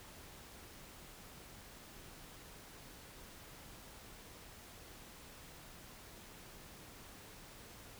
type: silence
effects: pink hiss -55 dBFS RMS until 7.99 s